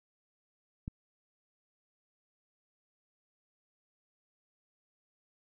click, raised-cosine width 5 ms, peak -25 dBFS, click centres 0.879 s, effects none

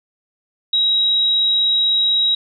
sine tone, 3834 Hz, A#7, 48 cents sharp, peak -13 dBFS, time 0.73-2.35 s, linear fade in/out 5 ms, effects none

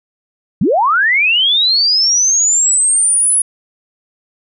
sine linear sweep, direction up, 137.5 to 10410 Hz, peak -9 dBFS, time 0.61-3.42 s, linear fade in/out 5 ms, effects none

